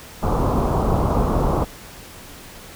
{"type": "low-pass noise", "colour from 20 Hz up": "pink", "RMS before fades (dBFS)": -19, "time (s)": [0.22, 1.65], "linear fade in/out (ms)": 20, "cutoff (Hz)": 1200, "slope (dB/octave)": 48, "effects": ["pink hiss -40 dBFS RMS until 2.75 s"]}